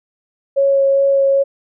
sine tone with vibrato, 550 Hz, C#5, 14 cents flat, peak -10 dBFS, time 0.56-1.44 s, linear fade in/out 20 ms, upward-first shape sine, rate 2.5 Hz, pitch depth 9 cents each way, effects none

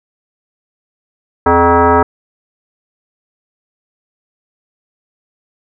sine tone with frequency modulation, 261.6 Hz, C4, in tune, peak -6 dBFS, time 1.46-2.03 s, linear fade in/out 5 ms, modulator 344 Hz, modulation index 3.2, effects none

